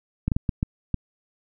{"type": "clicks", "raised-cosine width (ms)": 5, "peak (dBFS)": -10, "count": 6, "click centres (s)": [0.28, 0.318, 0.365, 0.492, 0.629, 0.943], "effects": []}